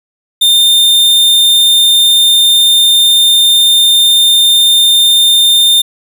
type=tone; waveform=45% pulse; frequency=3618 Hz; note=A7; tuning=48 cents sharp; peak=-5 dBFS; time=0.41-5.82 s; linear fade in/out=10 ms; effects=none